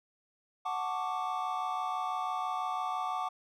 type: chord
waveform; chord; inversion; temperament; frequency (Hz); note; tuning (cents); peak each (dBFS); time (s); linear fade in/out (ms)
triangle; D major seventh; first; equal; 740 / 880 / 1108.7 / 1174.7; F#5 / A5 / C#6 / D6; 0 / 0 / 0 / 0; -34 / -37 / -38 / -34; 0.65-3.29; 10
effects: none